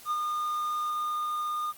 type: tone with ADSR envelope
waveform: triangle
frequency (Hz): 1218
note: D#6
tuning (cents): -37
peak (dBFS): -23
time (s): 0.05-1.73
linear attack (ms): 61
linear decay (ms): 38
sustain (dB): -3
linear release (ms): 33
effects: white hiss -50 dBFS RMS until 1.77 s + Opus 48 kbps